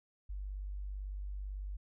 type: tone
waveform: sine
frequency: 49 Hz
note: G1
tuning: in tune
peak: -38 dBFS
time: 0.29-1.77 s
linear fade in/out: 10 ms
effects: none